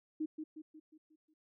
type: tone with echo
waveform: sine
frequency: 311 Hz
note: D#4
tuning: 1 cent flat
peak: -33 dBFS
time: 0.2-0.26 s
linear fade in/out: 10 ms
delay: 180 ms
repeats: 6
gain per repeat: -6 dB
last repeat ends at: 1.34 s
effects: none